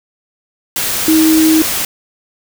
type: tone in noise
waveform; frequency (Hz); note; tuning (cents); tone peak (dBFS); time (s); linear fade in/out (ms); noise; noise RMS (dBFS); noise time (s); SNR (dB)
sine; 317.1; D#4; +33; -7; 1.08-1.62; 2; white; -17; 0.76-1.85; +7
effects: none